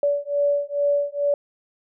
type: beating tone pair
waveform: sine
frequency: 573 / 575.3 Hz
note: D5 / D5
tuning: -43 / -36 cents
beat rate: 2.3 Hz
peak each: -22 dBFS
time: 0.03-1.34 s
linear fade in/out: 2 ms
effects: none